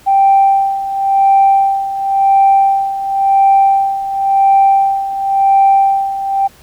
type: tone with tremolo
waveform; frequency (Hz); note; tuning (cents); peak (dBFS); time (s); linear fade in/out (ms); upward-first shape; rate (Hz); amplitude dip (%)
sine; 784; G5; 0; -4; 0.06-6.48; 20; sine; 0.94; 75
effects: tanh soft clip ceiling -1 dBFS + pink hiss -44 dBFS RMS until 6.62 s